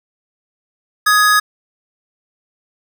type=tone pair together; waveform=square; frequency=1249 / 1675.4 Hz; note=D#6 / G#6; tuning=+6 / +15 cents; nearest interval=perfect fourth; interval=509 cents; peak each=-13 dBFS; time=1.06-1.4 s; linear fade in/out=10 ms; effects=8-bit